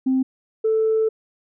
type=tone pair in turn; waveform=sine; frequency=261.6 / 440.8 Hz; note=C4 / A4; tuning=0 / +3 cents; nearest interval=major sixth; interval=903 cents; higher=second; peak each=-15 dBFS; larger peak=neither; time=0.06-0.23 / 0.64-1.09 s; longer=second; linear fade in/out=10 ms; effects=tanh soft clip ceiling -12 dBFS